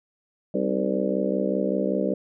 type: harmonic tone with a mistuned harmonic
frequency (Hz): 65.2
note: C2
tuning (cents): -5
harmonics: 3 / 4 / 5 / 6 / 7 / 8 / 9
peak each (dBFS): -27 / -31 / -30 / -31 / -30 / -29 / -30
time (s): 0.54-2.14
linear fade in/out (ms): 5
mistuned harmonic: 5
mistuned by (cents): -70
effects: none